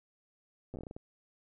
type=slowing click train; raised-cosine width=2 ms; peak=-30 dBFS; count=10; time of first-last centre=0.74-0.965 s; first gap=8 ms; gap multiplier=1.27; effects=none